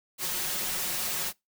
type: noise with comb filter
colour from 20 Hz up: white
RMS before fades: -31 dBFS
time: 0.18-1.33 s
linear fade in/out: 50 ms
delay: 5.5 ms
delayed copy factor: +0.7
effects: noise-tail reverb RT60 0.2 s tail -24 dB re dry